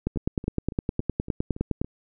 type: two click trains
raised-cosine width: 3 ms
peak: -23 / -11 dBFS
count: 7 / 18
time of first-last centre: 0.16-1.845 / 0.07-1.815 s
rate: 3.56 / 9.74 Hz
effects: none